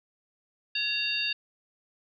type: harmonic tone with a mistuned harmonic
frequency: 920 Hz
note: A#5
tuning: 23 cents flat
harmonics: 2 / 3 / 4 / 5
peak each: -38 / -29 / -33 / -33 dBFS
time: 0.75-1.33 s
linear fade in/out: 5 ms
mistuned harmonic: 2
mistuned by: -150 cents
effects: none